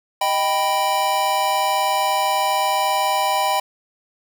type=chord; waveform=square; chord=Eb augmented; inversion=none; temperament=equal; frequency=622.3 / 784 / 987.8 Hz; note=Eb5 / G5 / B5; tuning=0 / 0 / 0 cents; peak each=-26 / -21 / -22 dBFS; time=0.21-3.6 s; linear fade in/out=5 ms; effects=none